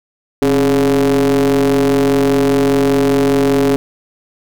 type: ring-modulated tone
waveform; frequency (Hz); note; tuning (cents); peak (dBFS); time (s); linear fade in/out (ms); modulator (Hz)
square; 73.3; D2; -3; -8; 0.42-3.76; 0; 344
effects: none